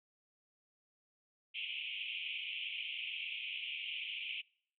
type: band-pass noise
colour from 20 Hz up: white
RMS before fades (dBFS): -42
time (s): 1.54-4.42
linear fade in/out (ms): 20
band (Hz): 2300 to 3200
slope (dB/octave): 96
effects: noise-tail reverb RT60 0.6 s tail -26 dB re dry